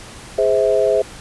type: chord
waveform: sine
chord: Ab augmented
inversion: none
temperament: just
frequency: 415.3 / 519.1 / 648.9 Hz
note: Ab4 / C5 / E5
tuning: 0 / -14 / -27 cents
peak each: -17 dBFS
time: 0.38-1.02 s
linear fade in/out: 5 ms
effects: pink hiss -37 dBFS RMS until 1.2 s + resampled to 24000 Hz